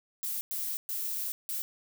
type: noise bursts at uneven times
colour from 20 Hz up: violet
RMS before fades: -34 dBFS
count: 4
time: 0.23-0.41 / 0.51-0.77 / 0.89-1.32 / 1.49-1.62 s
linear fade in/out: 0 ms
effects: none